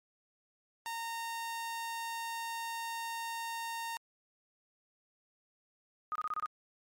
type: tone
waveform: sawtooth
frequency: 920 Hz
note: A#5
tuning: 23 cents flat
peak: -33 dBFS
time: 0.86-3.97 s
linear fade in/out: 0 ms
type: tone bursts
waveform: sine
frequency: 1244 Hz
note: D#6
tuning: 1 cent flat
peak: -32 dBFS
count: 6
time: 6.12-6.459 s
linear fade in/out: 0 ms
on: 34 ms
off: 27 ms
effects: MP3 64 kbps